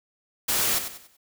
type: noise with echo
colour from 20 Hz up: white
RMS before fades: -24 dBFS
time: 0.48-0.79 s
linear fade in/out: 10 ms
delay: 95 ms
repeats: 4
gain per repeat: -9 dB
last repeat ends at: 1.17 s
effects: none